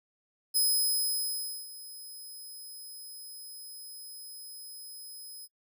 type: tone with ADSR envelope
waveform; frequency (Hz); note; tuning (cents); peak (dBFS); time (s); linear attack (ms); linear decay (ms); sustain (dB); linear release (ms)
10% pulse; 5080; D#8; +35; -17; 0.54-5.48; 26; 1100; -20; 39
effects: noise-tail reverb RT60 0.1 s tail -26 dB re dry